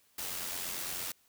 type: noise with amplitude modulation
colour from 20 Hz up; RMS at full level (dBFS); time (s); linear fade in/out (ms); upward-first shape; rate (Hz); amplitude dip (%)
white; -36; 0.18-1.12; 5; sine; 88.8; 45
effects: white hiss -68 dBFS RMS until 1.28 s